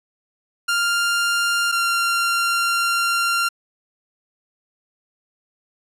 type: tone pair in turn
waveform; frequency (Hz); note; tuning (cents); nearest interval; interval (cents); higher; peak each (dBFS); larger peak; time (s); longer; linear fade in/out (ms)
sawtooth; 1396.9 / 1383.3; F6 / F6; 0 / -17; unison; 17; first; -14; neither; 0.68-1.72 / 1.72-3.49; second; 10
effects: low-pass 12000 Hz 12 dB/octave